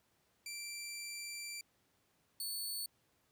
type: tone pair in turn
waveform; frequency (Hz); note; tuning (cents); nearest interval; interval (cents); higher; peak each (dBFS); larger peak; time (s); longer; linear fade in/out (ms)
15% pulse; 2349 / 4447; D7 / C#8; 0 / +5; major seventh; 1105; second; -36 / -32; second; 0.46-1.61 / 2.4-2.86; first; 2
effects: pink hiss -75 dBFS RMS until 3.31 s + high-pass 80 Hz 12 dB/octave